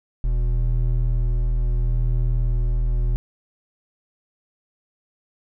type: tone pair together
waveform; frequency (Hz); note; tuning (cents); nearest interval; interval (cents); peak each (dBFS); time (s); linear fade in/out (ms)
triangle; 40.01 / 120.8; D#1 / B2; +49 / -38; octave + perfect fifth; 1913; -16 / -24; 0.24-3.16; 0
effects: none